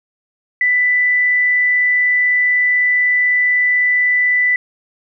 sine tone, 1986 Hz, B6, 9 cents sharp, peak -11 dBFS, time 0.61-4.56 s, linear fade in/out 2 ms, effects none

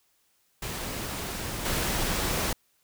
pink noise with level steps, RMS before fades -34 / -28 dBFS, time 0.62-2.53 s, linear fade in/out 5 ms, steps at 1.65 s, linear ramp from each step 5 ms, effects white hiss -69 dBFS RMS until 2.83 s

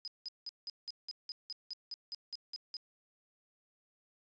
sine tone bursts, 4997 Hz, D#8, 7 cents sharp, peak -39 dBFS, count 14, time 0.05-2.768 s, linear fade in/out 0 ms, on 27 ms, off 180 ms, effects resampled to 16000 Hz

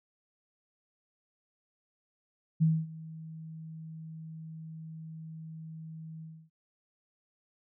sine tone with ADSR envelope, 160 Hz, D#3, 49 cents sharp, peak -20 dBFS, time 2.6-6.5 s, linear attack 23 ms, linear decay 240 ms, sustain -21 dB, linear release 280 ms, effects none

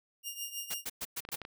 10% pulse tone with tremolo, 2824 Hz, F7, 19 cents sharp, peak -26 dBFS, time 0.23-0.85 s, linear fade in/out 50 ms, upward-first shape triangle, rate 6.3 Hz, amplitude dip 80%
white noise bursts, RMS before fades -37 dBFS, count 5, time 0.7-1.36 s, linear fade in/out 10 ms, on 44 ms, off 110 ms
clicks, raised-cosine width 0.3 ms, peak -27 dBFS, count 5, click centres 1.251 / 1.289 / 1.343 / 1.417 / 1.451 s
effects none

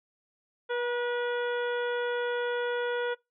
harmonic tone with a mistuned harmonic, 484.5 Hz, B4, 33 cents flat, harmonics 1 / 2 / 3 / 4 / 5 / 6 / 7, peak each -29 / -37 / -35 / -44 / -48 / -51 / -44 dBFS, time 0.69-3.15 s, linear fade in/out 20 ms, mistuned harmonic 2, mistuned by -17 cents, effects noise-tail reverb RT60 0.2 s tail -22 dB re dry

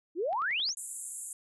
sine exponential sweep, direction up, 305.2 to 6990 Hz, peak -28 dBFS, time 0.15-0.75 s, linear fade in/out 50 ms
click train, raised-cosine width 0.3 ms, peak -34 dBFS, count 5, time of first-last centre 0.33-0.69 s, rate 11.1 Hz
pink band-pass noise, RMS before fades -41 dBFS, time 0.77-1.33 s, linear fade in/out 2 ms, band 7200 to 11000 Hz, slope 96 dB/octave
effects none

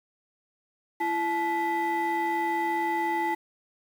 sine tone cluster, 336.8 / 863 / 1987 Hz, E4 / A5 / B6, +37 / -34 / +10 cents, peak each -29 / -25 / -31 dBFS, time 1-3.35 s, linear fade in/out 10 ms, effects tanh soft clip ceiling -20 dBFS + 8-bit

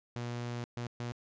sawtooth tone bursts at uneven times, 120.2 Hz, B2, 46 cents flat, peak -32 dBFS, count 3, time 0.16-0.64 / 0.77-0.87 / 1-1.12 s, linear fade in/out 0 ms, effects resampled to 16000 Hz

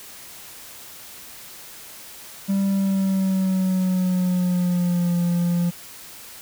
triangle tone with pitch glide, 196 to 173.61 Hz, G3 to F3, 0 to -10 cents, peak -16 dBFS, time 2.48-5.71 s, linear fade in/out 20 ms, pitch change -210 cents, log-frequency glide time 2.69-5.17 s, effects white hiss -41 dBFS RMS until 6.41 s

